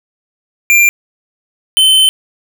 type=tone pair in turn; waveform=square; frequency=2379 / 3069 Hz; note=D7 / G7; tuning=+22 / -37 cents; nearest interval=major third; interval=441 cents; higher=second; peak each=-6 dBFS; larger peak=neither; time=0.7-0.89 / 1.77-2.09 s; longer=second; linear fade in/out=0 ms; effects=none